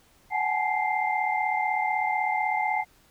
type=tone cluster; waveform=sine; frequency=745 / 829 / 865 / 2094 Hz; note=F#5 / G#5 / A5 / C7; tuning=+12 / -3 / -30 / +1 cents; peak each=-29 dBFS; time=0.3-2.85 s; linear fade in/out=50 ms; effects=pink hiss -60 dBFS RMS until 3.1 s